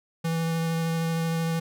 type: tone with vibrato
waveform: square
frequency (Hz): 164.5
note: E3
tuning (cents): -3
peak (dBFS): -25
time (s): 0.24-1.6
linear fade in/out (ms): 10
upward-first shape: triangle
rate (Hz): 13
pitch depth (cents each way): 12
effects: none